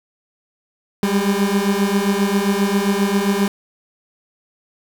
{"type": "beating tone pair", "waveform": "30% pulse", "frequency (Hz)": [196, 203.5], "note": ["G3", "G#3"], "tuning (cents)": [0, -35], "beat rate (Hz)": 7.5, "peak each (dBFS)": -16, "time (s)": [1.03, 3.48], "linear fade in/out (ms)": 2, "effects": ["7-bit"]}